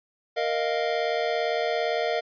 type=chord; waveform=square; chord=Bb suspended fourth; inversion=none; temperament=just; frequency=466.2 / 621.6 / 699.2 Hz; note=Bb4 / Eb5 / F5; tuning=0 / -2 / +2 cents; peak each=-29 dBFS; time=0.36-2.21 s; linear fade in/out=20 ms; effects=resampled to 11025 Hz